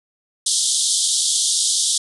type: band-pass noise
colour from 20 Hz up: white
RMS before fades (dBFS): -19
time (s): 0.46-1.98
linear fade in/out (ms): 5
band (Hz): 3200 to 10000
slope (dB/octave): 96
effects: none